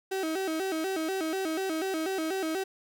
35% pulse tone with vibrato, 349.2 Hz, F4, in tune, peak -27 dBFS, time 0.11-2.64 s, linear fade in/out 10 ms, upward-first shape square, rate 4.1 Hz, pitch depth 160 cents each way, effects none

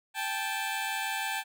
15% pulse tone pair together, 785.8 / 872 Hz, G5 / A5, +4 / -16 cents, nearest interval major second, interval 180 cents, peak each -27 dBFS, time 0.14-1.44 s, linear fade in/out 50 ms, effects none

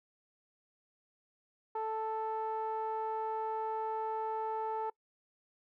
sawtooth tone with low-pass filter, 440 Hz, A4, in tune, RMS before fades -36 dBFS, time 1.75-4.9 s, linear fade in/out 5 ms, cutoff 1000 Hz, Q 4.6, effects noise-tail reverb RT60 0.1 s tail -24 dB re dry

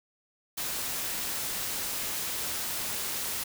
white noise, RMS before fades -33 dBFS, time 0.57-3.44 s, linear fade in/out 10 ms, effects none

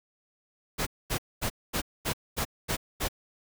pink noise bursts, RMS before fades -29 dBFS, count 8, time 0.78-3.086 s, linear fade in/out 20 ms, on 87 ms, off 230 ms, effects none

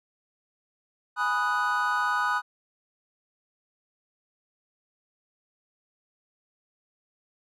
triangle chord, G# minor seventh, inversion none, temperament equal, 830.6 / 987.8 / 1244.5 / 1480 Hz, G#5 / B5 / D#6 / F#6, 0 / 0 / 0 / 0 cents, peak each -31 / -28 / -26 / -26 dBFS, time 1.16-2.42 s, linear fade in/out 50 ms, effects none

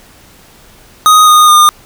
square tone with pitch steps, 1248 / 1231.5 / 1215.3 Hz, D#6 / D#6 / D#6, +5 / -18 / -41 cents, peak -3 dBFS, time 1.06-1.69 s, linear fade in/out 0 ms, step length 210 ms, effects pink hiss -41 dBFS RMS until 1.85 s

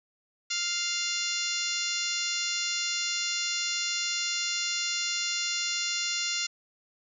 harmonic tone, 698.5 Hz, F5, in tune, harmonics 2 / 3 / 4 / 5 / 6 / 7 / 8 / 9 / 10, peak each -40 / -37 / -35 / -37 / -35 / -38 / -35 / -41 / -36 dBFS, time 0.5-6.47 s, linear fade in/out 10 ms, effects none

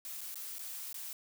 blue noise with dropouts, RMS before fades -43 dBFS, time 0.05-1.13 s, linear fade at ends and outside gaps 1 ms, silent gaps 0.208-0.213 / 0.344-0.356 / 0.584-0.592 / 0.929-0.943 s, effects none

